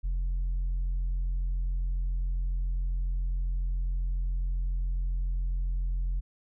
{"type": "tone with tanh clipping", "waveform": "sine", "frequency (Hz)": 43.65, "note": "F1", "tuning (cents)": 0, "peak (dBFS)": -27, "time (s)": [0.03, 6.21], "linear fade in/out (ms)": 20, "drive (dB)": 2, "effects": []}